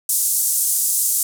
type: band-pass noise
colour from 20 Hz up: pink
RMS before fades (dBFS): -19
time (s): 0.09-1.23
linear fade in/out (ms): 2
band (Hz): 7500 to 14000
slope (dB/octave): 24
effects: none